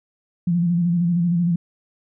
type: tone with vibrato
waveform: sine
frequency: 172.7 Hz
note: F3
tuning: 19 cents flat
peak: -16 dBFS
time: 0.47-1.56 s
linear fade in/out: 5 ms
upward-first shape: square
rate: 13 Hz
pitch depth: 43 cents each way
effects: none